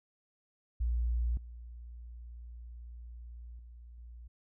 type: tone with level steps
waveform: sine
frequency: 59 Hz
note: A#1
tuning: 22 cents sharp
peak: -28 / -44 / -48 / -46 dBFS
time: 0.8-4.28 s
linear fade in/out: 10 ms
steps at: 1.37 / 3.59 / 3.98 s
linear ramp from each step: 2 ms
effects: none